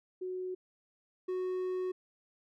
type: tone pair in turn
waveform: sine / triangle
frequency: 368.6 / 368.6 Hz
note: F#4 / F#4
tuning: -7 / -7 cents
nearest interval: unison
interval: 0 cents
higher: neither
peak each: -35 / -30 dBFS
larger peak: second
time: 0.21-0.55 / 1.28-1.92 s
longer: second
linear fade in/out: 10 ms
effects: none